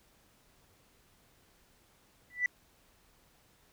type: tone with exponential growth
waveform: sine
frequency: 1975.5 Hz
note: B6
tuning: in tune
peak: -21 dBFS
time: 2.3-2.46 s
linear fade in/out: 2 ms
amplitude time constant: 34 ms
effects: tanh soft clip ceiling -21 dBFS + pink hiss -66 dBFS RMS until 3.72 s